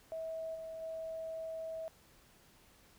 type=tone with level steps; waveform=sine; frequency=647 Hz; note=E5; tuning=32 cents flat; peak=-38 / -42 / -39 dBFS; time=0.12-1.88 s; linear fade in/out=0 ms; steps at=0.54 / 0.81 s; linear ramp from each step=20 ms; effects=pink hiss -64 dBFS RMS until 2.98 s